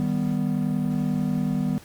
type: chord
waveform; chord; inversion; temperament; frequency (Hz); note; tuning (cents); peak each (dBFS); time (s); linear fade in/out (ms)
triangle; Eb augmented; none; equal; 155.56 / 196 / 246.9; Eb3 / G3 / B3; 0 / 0 / 0; -25 / -24 / -24; 0-1.78; 0
effects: pink hiss -49 dBFS RMS until 1.84 s + Opus 48 kbps

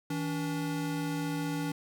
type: tone pair together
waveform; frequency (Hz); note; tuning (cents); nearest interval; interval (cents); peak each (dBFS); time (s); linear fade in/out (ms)
square; 160.9 / 286.7; E3 / D4; -42 / -42; minor seventh; 1000; -35 / -34; 0.1-1.72; 5
effects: none

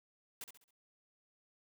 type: noise with echo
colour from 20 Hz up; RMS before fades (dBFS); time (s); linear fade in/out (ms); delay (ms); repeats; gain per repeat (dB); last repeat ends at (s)
white; -45; 0.41-0.44; 2; 67; 4; -8; 0.708
effects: none

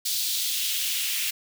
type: noise with high-pass filter sweep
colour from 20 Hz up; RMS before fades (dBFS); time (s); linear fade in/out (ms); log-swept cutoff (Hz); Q
white; -27; 0.05-1.31; 10; 4100 to 2500; 2.3
effects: none

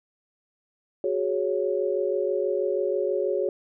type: chord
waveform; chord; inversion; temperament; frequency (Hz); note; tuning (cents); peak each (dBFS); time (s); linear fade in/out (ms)
sine; F# suspended second; none; just; 370 / 416.2 / 555; F#4 / G#4 / C#5; 0 / +4 / +2; -27; 1.04-3.49; 2
effects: none

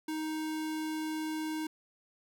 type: tone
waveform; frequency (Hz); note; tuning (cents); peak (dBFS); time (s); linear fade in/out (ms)
square; 312.6; D#4; +8; -34; 0.08-1.67; 5
effects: none

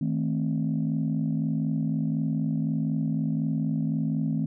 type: chord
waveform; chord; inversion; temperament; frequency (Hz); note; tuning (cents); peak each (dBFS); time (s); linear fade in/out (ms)
sine; A diminished; second; just; 158.4 / 220 / 264; Eb3 / A3 / C4; +31 / 0 / +16; -26 / -28 / -29; 0.01-4.46; 5
effects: tanh soft clip ceiling -17 dBFS

